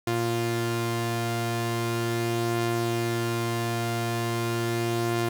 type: tone pair together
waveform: sawtooth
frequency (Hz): 116.53 / 349.2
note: A#2 / F4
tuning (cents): 0 / 0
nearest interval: octave + perfect fifth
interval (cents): 1900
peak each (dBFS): -24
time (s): 0.07-5.29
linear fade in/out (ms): 5
effects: none